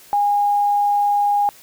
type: tone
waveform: sine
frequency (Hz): 818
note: G#5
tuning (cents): -26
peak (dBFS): -14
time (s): 0.13-1.49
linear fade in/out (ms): 0
effects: white hiss -46 dBFS RMS until 1.62 s